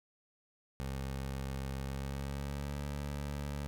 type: tone with pitch glide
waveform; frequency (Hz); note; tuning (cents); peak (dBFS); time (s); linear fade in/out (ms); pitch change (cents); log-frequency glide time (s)
20% pulse; 67.2 to 71.61; C2 to D2; +47 to -43; -32; 0.8-3.67; 0; +110; 1.82-2.83
effects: 11-bit